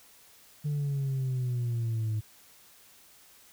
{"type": "exponential sweep", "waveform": "sine", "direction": "down", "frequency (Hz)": [149.1, 106.7], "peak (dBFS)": -25, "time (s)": [0.64, 2.21], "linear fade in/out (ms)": 20, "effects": ["tanh soft clip ceiling -26 dBFS", "white hiss -57 dBFS RMS until 3.52 s"]}